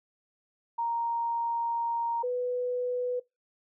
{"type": "tone pair in turn", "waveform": "sine", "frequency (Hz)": [932.3, 495.2], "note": ["A#5", "B4"], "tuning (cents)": [0, 5], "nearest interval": "major seventh", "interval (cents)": 1095, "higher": "first", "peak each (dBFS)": -27, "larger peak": "neither", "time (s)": [[0.78, 2.23], [2.23, 3.2]], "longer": "first", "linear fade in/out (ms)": 10, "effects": ["noise-tail reverb RT60 0.2 s tail -22 dB re dry"]}